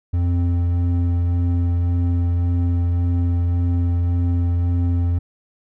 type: tone pair together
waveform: triangle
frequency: 86.6 / 261.6 Hz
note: F2 / C4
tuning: -14 / 0 cents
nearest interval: octave + perfect fifth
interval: 1914 cents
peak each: -14 / -26 dBFS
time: 0.13-5.19 s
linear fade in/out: 10 ms
effects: none